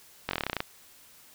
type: slowing click train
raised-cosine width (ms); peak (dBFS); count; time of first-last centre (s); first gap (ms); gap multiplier
0.3; -12; 12; 0.29-0.604; 21; 1.06
effects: white hiss -55 dBFS RMS until 1.34 s